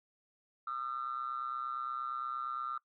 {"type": "ring-modulated tone", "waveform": "triangle", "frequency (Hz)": 64.3, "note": "C2", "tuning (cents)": -30, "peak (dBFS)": -30, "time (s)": [0.67, 2.78], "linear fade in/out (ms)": 5, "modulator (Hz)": 1280, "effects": ["noise-tail reverb RT60 0.1 s tail -21 dB re dry", "tanh soft clip ceiling -28 dBFS"]}